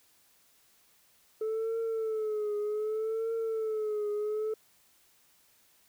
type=tone with vibrato; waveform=sine; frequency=435 Hz; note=A4; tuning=20 cents flat; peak=-27 dBFS; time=1.41-4.54 s; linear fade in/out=5 ms; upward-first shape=triangle; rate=0.65 Hz; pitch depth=84 cents each way; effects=tanh soft clip ceiling -28 dBFS + white hiss -65 dBFS RMS until 5.88 s